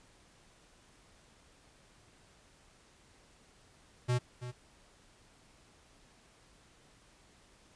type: tone with echo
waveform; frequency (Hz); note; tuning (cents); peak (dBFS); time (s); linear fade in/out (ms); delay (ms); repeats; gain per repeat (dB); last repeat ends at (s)
square; 123.5; B2; 0; -28; 4.08-4.19; 20; 330; 1; -12; 4.52
effects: pink hiss -63 dBFS RMS until 7.75 s + resampled to 22050 Hz